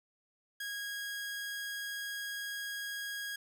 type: tone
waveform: sawtooth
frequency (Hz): 1643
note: G#6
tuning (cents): -19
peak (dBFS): -34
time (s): 0.6-3.36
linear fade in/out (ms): 5
effects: none